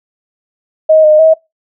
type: tone with pitch steps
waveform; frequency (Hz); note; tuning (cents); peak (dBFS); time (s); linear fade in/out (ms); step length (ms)
sine; 629 / 613 / 639; D#5 / D#5 / D#5; +19 / -26 / +46; -3; 0.89-1.34; 10; 150
effects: noise-tail reverb RT60 0.2 s tail -22 dB re dry